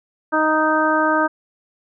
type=harmonic tone; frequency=311.1 Hz; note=D#4; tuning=in tune; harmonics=1 / 2 / 3 / 4 / 5; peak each=-21 / -21 / -21 / -21 / -21 dBFS; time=0.32-1.28 s; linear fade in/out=20 ms; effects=none